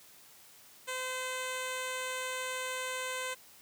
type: tone with low-pass filter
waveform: 10% pulse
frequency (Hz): 513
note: C5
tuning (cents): -34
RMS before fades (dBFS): -37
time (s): 0.87-3.35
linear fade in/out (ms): 20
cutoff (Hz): 9500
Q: 1.6
effects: white hiss -57 dBFS RMS until 3.61 s + high-pass 60 Hz 12 dB/octave